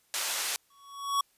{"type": "band-pass noise", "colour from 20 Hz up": "white", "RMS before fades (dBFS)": -32, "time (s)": [0.14, 0.56], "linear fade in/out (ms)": 0, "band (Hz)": [680, 9500], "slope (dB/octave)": 12}
{"type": "tone with exponential growth", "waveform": "square", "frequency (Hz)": 1120, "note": "C#6", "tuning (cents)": 18, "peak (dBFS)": -23, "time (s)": [0.7, 1.21], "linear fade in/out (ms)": 5, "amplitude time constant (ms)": 110}
{"effects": ["white hiss -68 dBFS RMS until 1.37 s", "resampled to 32000 Hz"]}